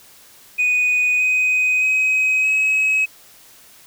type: tone with pitch steps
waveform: sine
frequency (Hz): 2482 / 2506 / 2531 / 2556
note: D#7 / D#7 / D#7 / D#7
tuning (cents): -5 / +12 / +29 / +46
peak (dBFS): -12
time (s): 0.58-3.06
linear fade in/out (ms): 20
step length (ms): 620
effects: tanh soft clip ceiling -13 dBFS + white hiss -47 dBFS RMS until 3.86 s